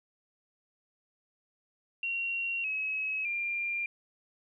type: tone with pitch steps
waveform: sine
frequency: 2747 / 2563 / 2391 Hz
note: F7 / E7 / D7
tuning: -29 / -49 / +30 cents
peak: -30 dBFS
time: 2.03-3.86 s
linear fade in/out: 2 ms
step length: 610 ms
effects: 12-bit